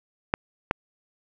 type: clicks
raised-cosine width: 0.5 ms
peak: -6 dBFS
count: 2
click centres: 0.339 / 0.711 s
effects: none